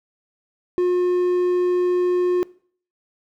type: tone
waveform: triangle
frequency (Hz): 358.6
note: F4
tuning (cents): +46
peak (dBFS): -14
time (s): 0.78-2.43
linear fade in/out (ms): 0
effects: noise-tail reverb RT60 0.5 s tail -22 dB re dry